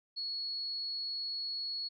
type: tone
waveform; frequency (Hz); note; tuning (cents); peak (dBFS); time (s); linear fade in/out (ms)
sine; 4358; C#8; -30; -35; 0.16-1.89; 20
effects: none